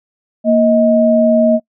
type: tone pair together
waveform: sine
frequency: 233 / 630.5 Hz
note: A#3 / D#5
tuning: -1 / +23 cents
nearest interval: octave + perfect fourth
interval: 1724 cents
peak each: -11 / -10 dBFS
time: 0.44-1.6 s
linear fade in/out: 50 ms
effects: noise-tail reverb RT60 0.1 s tail -24 dB re dry